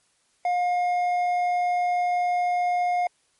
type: tone with hard clipping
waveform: sine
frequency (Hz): 713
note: F5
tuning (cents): +36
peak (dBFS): -22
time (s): 0.45-3.07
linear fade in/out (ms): 2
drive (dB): 5
effects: white hiss -66 dBFS RMS until 3.39 s + MP3 48 kbps